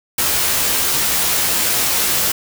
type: noise with comb filter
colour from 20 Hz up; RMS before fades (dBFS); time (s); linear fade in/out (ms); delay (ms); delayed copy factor
white; -17; 0.18-2.32; 5; 15; +0.6
effects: none